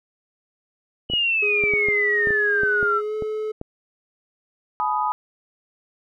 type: exponential sweep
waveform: sine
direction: down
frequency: 2960 to 1316 Hz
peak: -18 dBFS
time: 1.09-3.02 s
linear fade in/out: 50 ms
type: clicks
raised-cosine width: 2 ms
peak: -17 dBFS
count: 11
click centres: 1.1 / 1.136 / 1.638 / 1.737 / 1.886 / 2.272 / 2.306 / 2.634 / 2.829 / 3.223 / 3.614 s
type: tone with pitch glide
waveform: triangle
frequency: 414.4 to 430.8 Hz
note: G#4 to A4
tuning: -4 to -37 cents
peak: -22 dBFS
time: 1.42-3.52 s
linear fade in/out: 10 ms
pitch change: +67 cents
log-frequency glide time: 2.95-3.15 s
type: chord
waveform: sine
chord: G# minor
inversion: none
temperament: equal with one note detuned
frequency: 851.5 / 987.8 / 1244.5 Hz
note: G#5 / B5 / D#6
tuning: +43 / 0 / 0 cents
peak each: -24 / -24 / -25 dBFS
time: 4.8-5.12 s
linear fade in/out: 0 ms
effects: none